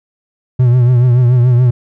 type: tone with vibrato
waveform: triangle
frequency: 123.47 Hz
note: B2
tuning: in tune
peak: -4 dBFS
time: 0.59-1.71 s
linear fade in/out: 10 ms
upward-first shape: triangle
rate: 7 Hz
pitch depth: 76 cents each way
effects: none